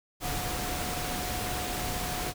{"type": "tone in noise", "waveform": "sine", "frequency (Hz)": 725, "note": "F#5", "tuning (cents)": -35, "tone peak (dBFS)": -38, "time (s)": [0.2, 2.34], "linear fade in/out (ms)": 50, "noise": "pink", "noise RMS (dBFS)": -33, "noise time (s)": [0.2, 2.34], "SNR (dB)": -8, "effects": []}